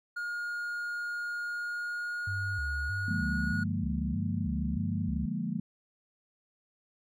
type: tone with pitch glide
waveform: triangle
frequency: 1427 to 1449.4 Hz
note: F6 to F#6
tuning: +37 to -36 cents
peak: -31 dBFS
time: 0.16-3.64 s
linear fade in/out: 10 ms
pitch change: +27 cents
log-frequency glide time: 1.42-3.46 s
type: tone with vibrato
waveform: sine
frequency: 84 Hz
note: E2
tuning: 33 cents sharp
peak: -33 dBFS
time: 2.27-5.26 s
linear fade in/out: 5 ms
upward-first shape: square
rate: 1.6 Hz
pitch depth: 260 cents each way
type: chord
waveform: sine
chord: Bb dominant seventh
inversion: first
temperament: equal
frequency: 146.83 / 174.61 / 207.7 / 233.1 Hz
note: D3 / F3 / Ab3 / Bb3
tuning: 0 / 0 / 0 / 0 cents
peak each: -39 / -35 / -35 / -36 dBFS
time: 3.08-5.6 s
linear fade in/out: 5 ms
effects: none